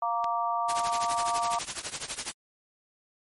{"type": "chord", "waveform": "sine", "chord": "Bb major", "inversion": "second", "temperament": "just", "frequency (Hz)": [699.2, 932.3, 1165.4], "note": ["F5", "Bb5", "D6"], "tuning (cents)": [2, 0, -14], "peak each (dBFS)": -30, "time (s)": [0.02, 1.59], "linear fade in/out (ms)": 5}
{"type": "click", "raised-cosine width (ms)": 0.2, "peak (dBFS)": -20, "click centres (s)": 0.243}
{"type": "noise with tremolo", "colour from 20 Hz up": "white", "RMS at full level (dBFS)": -30, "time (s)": [0.68, 2.33], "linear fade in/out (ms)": 20, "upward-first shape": "triangle", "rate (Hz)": 12, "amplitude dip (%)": 95}
{"effects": ["MP3 48 kbps"]}